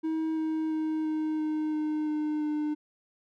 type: tone with pitch steps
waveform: triangle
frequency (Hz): 318.6 / 316 / 313.5 / 311 / 308.5 / 306 / 303.5 / 301.1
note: D#4 / D#4 / D#4 / D#4 / D#4 / D#4 / D#4 / D4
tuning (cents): +41 / +27 / +13 / -1 / -15 / -29 / -43 / +43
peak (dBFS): -25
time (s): 0.03-2.75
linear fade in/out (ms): 20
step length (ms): 340
effects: none